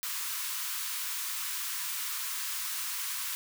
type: high-pass noise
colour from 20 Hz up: white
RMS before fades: -35 dBFS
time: 0.03-3.35 s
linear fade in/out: 0 ms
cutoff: 940 Hz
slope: 96 dB/octave
effects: none